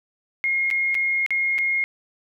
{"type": "tone with dropouts", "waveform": "sine", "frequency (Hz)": 2145, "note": "C7", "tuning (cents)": 42, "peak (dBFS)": -19, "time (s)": [0.44, 1.84], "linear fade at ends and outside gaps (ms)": 0, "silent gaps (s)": [[0.703, 0.711], [0.945, 0.951], [1.263, 1.306], [1.582, 1.587]], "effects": []}